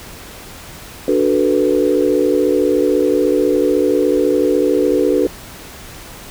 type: chord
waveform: sine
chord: B minor seventh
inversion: first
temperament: equal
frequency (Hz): 293.7 / 370 / 440 / 493.9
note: D4 / F#4 / A4 / B4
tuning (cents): 0 / 0 / 0 / 0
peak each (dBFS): -17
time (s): 1.08-5.27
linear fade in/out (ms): 2
effects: pink hiss -35 dBFS RMS until 6.3 s